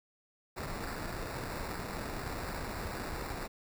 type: noise with sample-and-hold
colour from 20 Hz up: pink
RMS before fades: -39 dBFS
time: 0.56-3.48 s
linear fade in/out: 20 ms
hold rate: 3150 Hz
effects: none